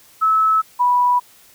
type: tone pair in turn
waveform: sine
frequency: 1300 / 982.1 Hz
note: E6 / B5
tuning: -24 / -10 cents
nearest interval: perfect fourth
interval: 486 cents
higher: first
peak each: -12 dBFS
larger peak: neither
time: 0.21-0.62 / 0.79-1.2 s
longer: neither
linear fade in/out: 20 ms
effects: white hiss -49 dBFS RMS until 1.54 s